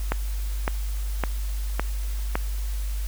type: click train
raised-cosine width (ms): 0.5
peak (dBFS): -8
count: 5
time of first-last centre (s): 0.12-2.355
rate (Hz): 1.79
effects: added 50 Hz sine -25 dBFS peak until 3.07 s + white hiss -43 dBFS RMS until 3.07 s